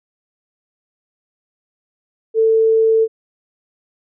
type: tone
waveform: sine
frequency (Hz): 445.6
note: A4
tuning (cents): +22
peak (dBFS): -10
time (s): 2.34-3.08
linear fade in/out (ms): 50
effects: none